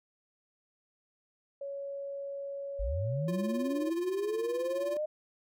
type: tone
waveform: sine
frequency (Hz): 558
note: C#5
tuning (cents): +11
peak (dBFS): -36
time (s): 1.61-3.9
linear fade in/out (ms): 5
type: linear sweep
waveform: sine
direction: up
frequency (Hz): 41.64 to 619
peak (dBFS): -30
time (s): 2.79-5.06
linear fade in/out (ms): 10
type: tone with tremolo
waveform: square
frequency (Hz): 349.2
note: F4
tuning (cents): 0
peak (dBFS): -36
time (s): 3.28-4.97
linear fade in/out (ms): 2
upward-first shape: sine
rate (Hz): 19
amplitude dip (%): 80
effects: none